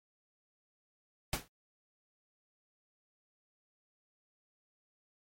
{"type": "noise with exponential decay", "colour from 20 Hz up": "pink", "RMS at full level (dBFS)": -30, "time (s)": [1.33, 1.48], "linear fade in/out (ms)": 2, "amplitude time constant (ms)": 32, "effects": ["MP3 64 kbps"]}